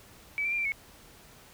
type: tone with pitch steps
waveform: sine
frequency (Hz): 2295 / 2351 / 2392 / 2349 / 2201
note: D7 / D7 / D7 / D7 / C#7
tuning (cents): -40 / +1 / +31 / 0 / -13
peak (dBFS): -27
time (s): 0.38-0.72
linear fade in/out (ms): 0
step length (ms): 68
effects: pink hiss -54 dBFS RMS until 1.53 s